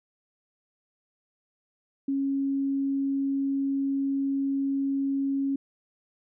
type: tone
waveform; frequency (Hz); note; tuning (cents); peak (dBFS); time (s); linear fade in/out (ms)
sine; 274.6; C#4; -16; -24; 2.08-5.56; 5
effects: none